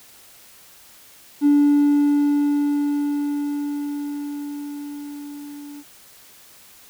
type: tone with level ramp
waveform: triangle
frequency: 289.6 Hz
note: D4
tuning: 24 cents flat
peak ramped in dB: -8 to -33 dBFS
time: 1.41-5.84 s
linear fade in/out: 50 ms
effects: tanh soft clip ceiling -8 dBFS + white hiss -48 dBFS RMS until 6.89 s